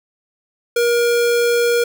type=tone; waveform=square; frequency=474.8 Hz; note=A#4; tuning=32 cents sharp; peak=-14 dBFS; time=0.76-1.84 s; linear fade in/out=5 ms; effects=none